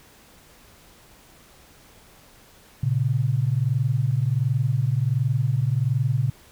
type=tone pair together; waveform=sine; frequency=116.1 / 137.47 Hz; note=A#2 / C#3; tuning=-7 / -14 cents; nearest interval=minor third; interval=293 cents; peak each=-22 / -22 dBFS; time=2.83-6.3 s; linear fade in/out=5 ms; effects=pink hiss -52 dBFS RMS until 6.51 s